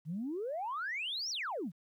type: exponential two-way sweep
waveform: sine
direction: up then down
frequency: 143.8 to 5920 to 143.8 Hz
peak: -34 dBFS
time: 0.05-1.72 s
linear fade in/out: 50 ms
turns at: 1.3 s
effects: tanh soft clip ceiling -30 dBFS + 12-bit